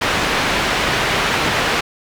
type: low-pass noise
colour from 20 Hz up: white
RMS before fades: -18 dBFS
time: 0.01-1.81 s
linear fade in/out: 10 ms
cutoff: 2500 Hz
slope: 12 dB/octave
effects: none